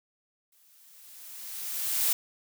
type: noise with exponential growth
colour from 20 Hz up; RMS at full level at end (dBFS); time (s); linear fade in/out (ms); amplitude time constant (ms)
blue; -24; 0.52-2.13; 5; 350
effects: none